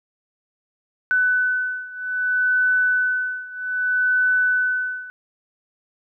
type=beating tone pair; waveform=sine; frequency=1500 / 1500.63 Hz; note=F#6 / F#6; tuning=+23 / +24 cents; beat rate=0.63 Hz; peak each=-20 / -22 dBFS; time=1.11-5.1 s; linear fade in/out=0 ms; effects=none